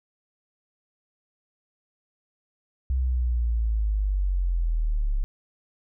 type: linear sweep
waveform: sine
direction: down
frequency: 65.41 to 33.81 Hz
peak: -21 dBFS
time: 2.9-5.24 s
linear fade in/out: 0 ms
effects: none